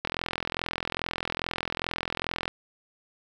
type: click train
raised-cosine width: 0.3 ms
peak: -12 dBFS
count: 104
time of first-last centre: 0.05-2.479 s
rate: 42.4 Hz
effects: 8-bit